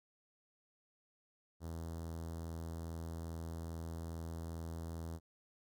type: tone with notch filter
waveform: sawtooth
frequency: 82.41 Hz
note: E2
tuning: in tune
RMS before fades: -44 dBFS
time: 1.6-5.2 s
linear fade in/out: 50 ms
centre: 2400 Hz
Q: 0.53
effects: none